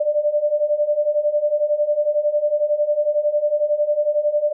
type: beating tone pair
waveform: sine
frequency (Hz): 587.3 / 598.3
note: D5 / D5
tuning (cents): 0 / +32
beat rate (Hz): 11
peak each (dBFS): -21 / -18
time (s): 0-4.53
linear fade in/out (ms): 10
effects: none